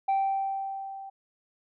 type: tone with level ramp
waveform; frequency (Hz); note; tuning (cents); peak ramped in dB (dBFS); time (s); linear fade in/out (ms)
sine; 780; G5; -9; -19 to -39; 0.08-1.1; 10
effects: tanh soft clip ceiling -21 dBFS